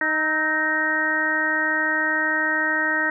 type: harmonic tone with a mistuned harmonic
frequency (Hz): 311.1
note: D#4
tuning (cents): 0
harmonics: 1 / 2 / 3 / 4 / 5 / 6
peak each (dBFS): -30 / -31 / -31 / -32 / -24 / -22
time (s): 0.01-3.1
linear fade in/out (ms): 2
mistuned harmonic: 4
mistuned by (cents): +62
effects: none